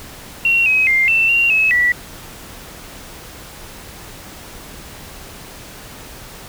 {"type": "tone with pitch steps", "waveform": "sine", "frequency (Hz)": [2737, 2540, 2104, 2676, 2761, 2581, 1953], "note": ["F7", "D#7", "C7", "E7", "F7", "E7", "B6"], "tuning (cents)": [-36, 35, 9, 25, -20, -37, -20], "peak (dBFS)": -11, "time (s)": [0.45, 1.92], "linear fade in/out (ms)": 2, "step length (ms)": 210, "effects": ["pink hiss -36 dBFS RMS until 6.48 s"]}